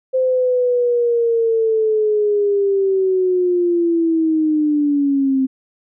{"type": "linear sweep", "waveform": "sine", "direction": "down", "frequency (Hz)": [520, 261.6], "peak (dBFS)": -13, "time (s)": [0.13, 5.47], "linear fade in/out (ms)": 20, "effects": []}